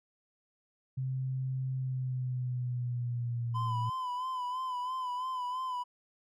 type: tone with pitch glide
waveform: sine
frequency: 130.81 to 116.54 Hz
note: C3 to A#2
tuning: 0 to 0 cents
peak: -31 dBFS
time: 0.97-3.9 s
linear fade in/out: 10 ms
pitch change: -200 cents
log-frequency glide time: 1.76-3.69 s
type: tone with vibrato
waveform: triangle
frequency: 1010 Hz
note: B5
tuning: 39 cents sharp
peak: -31 dBFS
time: 3.54-5.84 s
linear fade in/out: 20 ms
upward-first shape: sine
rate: 3 Hz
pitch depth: 48 cents each way
effects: none